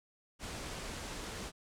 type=low-pass noise; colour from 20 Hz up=pink; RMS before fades=-43 dBFS; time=0.39-1.52 s; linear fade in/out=50 ms; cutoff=9400 Hz; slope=24 dB/octave; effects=none